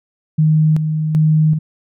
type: tone with tremolo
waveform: sine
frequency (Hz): 155.56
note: D#3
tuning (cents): 0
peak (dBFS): -9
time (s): 0.38-1.59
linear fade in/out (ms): 10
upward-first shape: square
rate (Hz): 1.3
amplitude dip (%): 50
effects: none